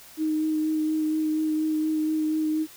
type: tone with vibrato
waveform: sine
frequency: 311.1 Hz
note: D#4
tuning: in tune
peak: -22 dBFS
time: 0.17-2.67 s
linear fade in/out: 50 ms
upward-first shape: sine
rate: 4.2 Hz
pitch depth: 14 cents each way
effects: white hiss -48 dBFS RMS until 2.76 s